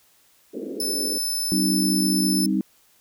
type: band-pass noise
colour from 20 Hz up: white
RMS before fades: -32 dBFS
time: 0.53-1.19 s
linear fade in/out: 20 ms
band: 220 to 470 Hz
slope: 48 dB/octave
type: tone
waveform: 20% pulse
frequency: 5274 Hz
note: E8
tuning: in tune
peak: -18 dBFS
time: 0.8-2.46 s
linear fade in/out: 2 ms
type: chord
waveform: sine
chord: C minor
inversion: second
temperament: equal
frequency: 196 / 261.6 / 311.1 Hz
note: G3 / C4 / Eb4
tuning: 0 / 0 / 0 cents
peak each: -22 / -26 / -24 dBFS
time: 1.52-2.61 s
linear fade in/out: 0 ms
effects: white hiss -59 dBFS RMS until 3 s